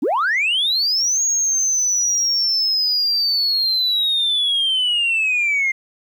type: linear two-way sweep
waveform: sine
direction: up then down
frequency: 220 to 6645 to 2096 Hz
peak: -14 dBFS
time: 0.02-5.72 s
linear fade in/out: 10 ms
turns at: 1.23 s
effects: tanh soft clip ceiling -13 dBFS + 9-bit